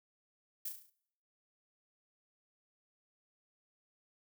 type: noise with echo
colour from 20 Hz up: violet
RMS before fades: -39 dBFS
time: 0.65-0.69 s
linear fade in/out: 5 ms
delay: 35 ms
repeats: 6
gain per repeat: -5 dB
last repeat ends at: 0.9 s
effects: noise-tail reverb RT60 0.7 s tail -22 dB re dry